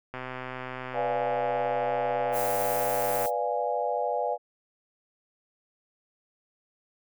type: click train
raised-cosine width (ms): 0.5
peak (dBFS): -21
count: 400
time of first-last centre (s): 0.14-3.257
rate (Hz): 128
type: chord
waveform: sine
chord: B diminished seventh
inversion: none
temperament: equal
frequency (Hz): 493.9 / 587.3 / 698.5 / 830.6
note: B4 / D5 / F5 / Ab5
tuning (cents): 0 / 0 / 0 / 0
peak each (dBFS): -31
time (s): 0.93-4.38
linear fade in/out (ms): 50
type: noise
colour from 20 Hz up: violet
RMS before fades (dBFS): -34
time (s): 2.32-3.31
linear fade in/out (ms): 50
effects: none